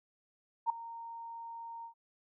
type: tone with ADSR envelope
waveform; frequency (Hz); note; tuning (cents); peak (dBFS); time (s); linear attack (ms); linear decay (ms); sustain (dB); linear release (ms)
sine; 924; A#5; -16; -24; 0.66-1.94; 38; 5; -18; 98
effects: none